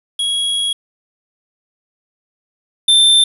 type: tone pair in turn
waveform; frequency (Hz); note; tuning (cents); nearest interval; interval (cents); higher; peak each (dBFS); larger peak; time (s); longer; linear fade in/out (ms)
square; 3317 / 3565; G#7 / A7; -3 / +22; minor second; 125; second; -16 / -8; second; 0.19-0.73 / 2.88-3.24; first; 5
effects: resampled to 32000 Hz + 7-bit